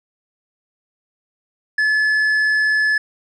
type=tone with tanh clipping; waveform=triangle; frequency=1722 Hz; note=A6; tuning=38 cents flat; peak=-15 dBFS; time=1.78-2.98 s; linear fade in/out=5 ms; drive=9 dB; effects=none